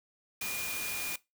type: tone in noise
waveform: sine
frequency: 2427 Hz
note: D#7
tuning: 44 cents flat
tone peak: -38 dBFS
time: 0.41-1.16 s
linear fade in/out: 5 ms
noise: white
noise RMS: -37 dBFS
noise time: 0.41-1.16 s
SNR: -4 dB
effects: noise-tail reverb RT60 0.2 s tail -19 dB re dry